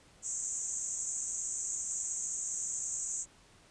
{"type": "band-pass noise", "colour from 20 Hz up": "pink", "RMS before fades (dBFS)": -37, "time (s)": [0.22, 3.26], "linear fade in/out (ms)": 50, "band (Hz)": [6400, 8000], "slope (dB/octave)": 96, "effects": ["pink hiss -61 dBFS RMS until 3.7 s", "resampled to 22050 Hz"]}